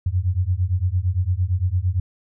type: beating tone pair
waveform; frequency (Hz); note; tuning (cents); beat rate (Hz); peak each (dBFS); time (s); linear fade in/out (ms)
sine; 86.9 / 95.7; F2 / G2; -8 / -41; 8.8; -21; 0.06-2; 5
effects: none